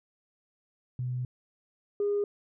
sine tone pair in turn, 125.3 / 408.5 Hz, B2 / G#4, +25 / -29 cents, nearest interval octave + minor sixth, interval 2046 cents, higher second, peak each -29 / -24 dBFS, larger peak second, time 0.99-1.25 / 2-2.24 s, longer first, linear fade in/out 2 ms, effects tanh soft clip ceiling -21 dBFS

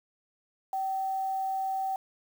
sine tone with quantisation, 769 Hz, G5, 33 cents flat, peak -28 dBFS, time 0.73-1.96 s, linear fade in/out 2 ms, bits 8, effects none

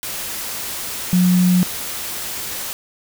sine tone in noise, 180.6 Hz, F#3, 42 cents flat, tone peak -11 dBFS, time 1.13-1.63 s, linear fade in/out 0 ms, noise white, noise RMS -27 dBFS, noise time 0.03-2.73 s, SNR +13 dB, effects none

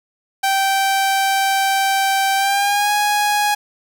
sawtooth tone with pitch glide, 779 to 830.1 Hz, G5 to G#5, -11 to -1 cents, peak -11 dBFS, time 0.43-3.55 s, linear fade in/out 10 ms, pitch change +110 cents, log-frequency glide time 2.36-2.91 s, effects 7-bit

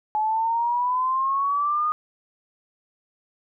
sine exponential sweep, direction up, 850 to 1235 Hz, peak -20 dBFS, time 0.15-1.92 s, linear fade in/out 0 ms, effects none

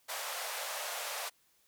pink band-pass noise, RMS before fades -39 dBFS, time 0.08-1.3 s, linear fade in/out 20 ms, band 530 to 16000 Hz, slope 48 dB/octave, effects white hiss -70 dBFS RMS until 1.67 s

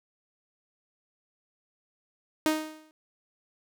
sawtooth tone with exponential decay, 311.1 Hz, D#4, in tune, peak -16 dBFS, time 2.46-2.91 s, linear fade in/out 0 ms, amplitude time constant 97 ms, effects none

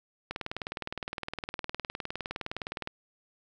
click train, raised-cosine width 0.3 ms, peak -18 dBFS, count 51, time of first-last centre 0.31-2.874 s, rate 19.5 Hz, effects none

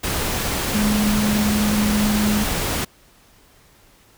sine tone in noise, 210 Hz, G#3, 19 cents sharp, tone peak -17 dBFS, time 0.74-2.44 s, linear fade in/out 10 ms, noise pink, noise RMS -23 dBFS, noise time 0.03-2.85 s, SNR +3 dB, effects pink hiss -53 dBFS RMS until 4.17 s

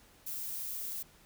violet noise, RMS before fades -39 dBFS, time 0.26-1.03 s, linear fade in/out 10 ms, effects pink hiss -61 dBFS RMS until 1.25 s

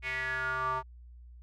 square tone with band-pass filter sweep, 130 Hz, C3, 11 cents flat, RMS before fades -33 dBFS, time 0.02-0.83 s, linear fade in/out 50 ms, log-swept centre 2300 to 1000 Hz, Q 6.9, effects added 60 Hz sine -48 dBFS peak until 1.42 s

